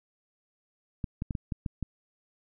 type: clicks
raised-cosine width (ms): 5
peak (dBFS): -19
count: 7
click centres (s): 1.042 / 1.221 / 1.308 / 1.352 / 1.522 / 1.662 / 1.827
effects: none